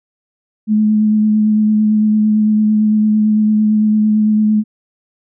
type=tone with vibrato; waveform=sine; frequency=213.8 Hz; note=A3; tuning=49 cents flat; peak=-9 dBFS; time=0.67-4.64 s; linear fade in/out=50 ms; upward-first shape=sine; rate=8.9 Hz; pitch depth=15 cents each way; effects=none